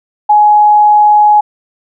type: tone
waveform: sine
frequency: 839 Hz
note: G#5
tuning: 17 cents sharp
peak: -3 dBFS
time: 0.29-1.41 s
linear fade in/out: 10 ms
effects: none

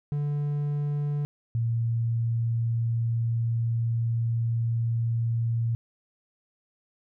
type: tone pair in turn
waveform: triangle / sine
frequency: 145.8 / 115.72 Hz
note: D3 / A#2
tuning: -12 / -12 cents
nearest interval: major third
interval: 400 cents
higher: first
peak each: -23 dBFS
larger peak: neither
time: 0.12-1.25 / 1.55-5.75 s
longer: second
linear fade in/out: 0 ms
effects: none

